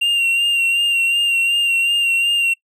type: tone with vibrato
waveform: triangle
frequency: 2772 Hz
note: F7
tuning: 14 cents flat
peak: -12 dBFS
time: 0.01-2.54 s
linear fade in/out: 10 ms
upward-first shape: sine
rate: 2.7 Hz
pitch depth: 29 cents each way
effects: noise-tail reverb RT60 0.1 s tail -23 dB re dry